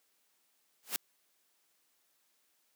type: noise with exponential growth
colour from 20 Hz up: white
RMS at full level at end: -29 dBFS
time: 0.83-0.96 s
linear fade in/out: 0 ms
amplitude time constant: 27 ms
effects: white hiss -74 dBFS RMS until 2.75 s + high-pass 200 Hz 12 dB/octave